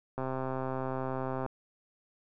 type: click train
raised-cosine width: 1 ms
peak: -21 dBFS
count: 169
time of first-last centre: 0.18-1.462 s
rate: 131 Hz
effects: none